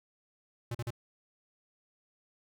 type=tone bursts; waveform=square; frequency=118.4 Hz; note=A#2; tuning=27 cents sharp; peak=-34 dBFS; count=3; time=0.71-0.906 s; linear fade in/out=5 ms; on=38 ms; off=41 ms; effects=none